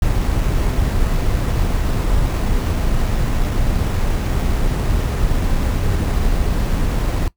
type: noise with sample-and-hold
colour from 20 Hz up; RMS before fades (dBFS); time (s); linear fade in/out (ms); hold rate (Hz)
brown; -17; 0.02-7.28; 2; 8820
effects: noise-tail reverb RT60 0.1 s tail -18 dB re dry